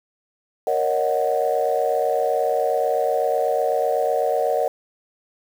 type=chord; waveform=sine; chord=D# minor seventh; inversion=second; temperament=equal; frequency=466.2 / 554.4 / 622.3 / 740 Hz; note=A#4 / C#5 / D#5 / F#5; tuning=0 / 0 / 0 / 0 cents; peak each=-23 dBFS; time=0.67-4.68 s; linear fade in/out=2 ms; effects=tanh soft clip ceiling -9 dBFS + 7-bit